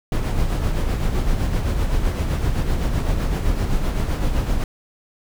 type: noise with tremolo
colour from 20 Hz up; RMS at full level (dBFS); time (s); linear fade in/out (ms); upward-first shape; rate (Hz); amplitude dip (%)
brown; -18; 0.12-4.64; 2; sine; 7.8; 45
effects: none